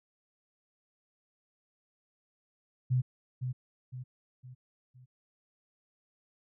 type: tone with echo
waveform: sine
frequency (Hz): 126.7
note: B2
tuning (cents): +45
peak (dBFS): -24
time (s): 2.9-3.02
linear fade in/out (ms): 20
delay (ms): 510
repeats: 4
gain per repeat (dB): -7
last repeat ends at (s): 5.06
effects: none